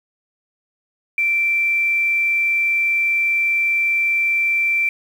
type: tone with quantisation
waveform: sine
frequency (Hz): 2345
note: D7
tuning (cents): -3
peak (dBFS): -15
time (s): 1.18-4.89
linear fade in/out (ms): 2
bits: 7
effects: none